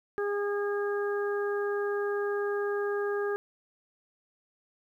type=harmonic tone; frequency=407.9 Hz; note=G#4; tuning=31 cents flat; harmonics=1 / 2 / 3 / 4; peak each=-28 / -41 / -39 / -38 dBFS; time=0.18-3.36 s; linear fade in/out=0 ms; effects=11-bit